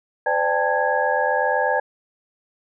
sine tone cluster, 509 / 590 / 798 / 886 / 1656 Hz, C5 / D5 / G5 / A5 / G#6, -48 / +8 / +31 / +12 / -5 cents, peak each -24 dBFS, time 0.26-1.8 s, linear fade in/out 5 ms, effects none

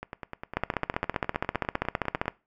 two click trains, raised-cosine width 0.5 ms, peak -20 / -10 dBFS, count 23 / 27, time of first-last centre 0.03-2.257 / 0.57-2.281 s, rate 9.88 / 15.2 Hz, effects noise-tail reverb RT60 0.3 s tail -21 dB re dry

